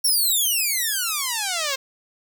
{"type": "exponential sweep", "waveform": "5% pulse", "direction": "down", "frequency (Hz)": [5630, 523.3], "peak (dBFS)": -11, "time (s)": [0.04, 1.76], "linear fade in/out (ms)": 10, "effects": []}